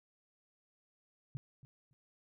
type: tone with echo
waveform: sine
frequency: 133.6 Hz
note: C3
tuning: 36 cents sharp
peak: -37 dBFS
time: 1.35-1.37 s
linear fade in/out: 0 ms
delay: 280 ms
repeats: 2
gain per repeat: -15 dB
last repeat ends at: 1.93 s
effects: none